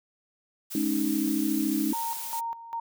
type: noise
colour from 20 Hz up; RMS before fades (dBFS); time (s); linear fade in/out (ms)
blue; -36; 0.7-2.41; 20
type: chord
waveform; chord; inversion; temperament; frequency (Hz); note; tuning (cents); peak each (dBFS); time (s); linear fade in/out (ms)
sine; Ab suspended fourth; none; equal with one note detuned; 213.1 / 277.2 / 311.1; Ab3 / Db4 / Eb4; +45 / 0 / 0; -30 / -29 / -27; 0.75-1.93; 2
type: tone with tremolo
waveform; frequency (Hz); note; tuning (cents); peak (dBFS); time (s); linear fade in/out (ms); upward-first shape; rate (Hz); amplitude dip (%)
sine; 924; A#5; -16; -29; 1.93-2.8; 5; square; 2.5; 75
effects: none